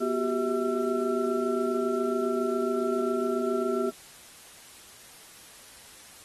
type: tone cluster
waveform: sine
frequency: 243.9 / 366.9 / 394.2 / 651 / 1348 Hz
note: B3 / F#4 / G4 / E5 / E6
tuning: -21 / -15 / +10 / -22 / +38 cents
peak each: -31 / -31 / -28 / -34 / -35 dBFS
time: 0-3.91 s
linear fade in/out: 20 ms
effects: white hiss -50 dBFS RMS until 6.24 s + AAC 32 kbps